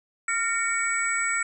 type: tone cluster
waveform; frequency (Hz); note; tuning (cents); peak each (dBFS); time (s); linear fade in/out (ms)
sine; 1386 / 1840 / 2254 / 7890; F6 / A#6 / C#7 / B8; -14 / -23 / +28 / -3; -28 / -30 / -28 / -29; 0.28-1.43; 5
effects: none